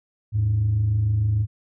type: tone pair together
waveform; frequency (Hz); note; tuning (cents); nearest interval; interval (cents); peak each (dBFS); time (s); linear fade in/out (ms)
sine; 79.7 / 106.39; D#2 / G#2; +42 / +42; perfect fourth; 500; -27 / -17; 0.32-1.47; 50
effects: tanh soft clip ceiling -14 dBFS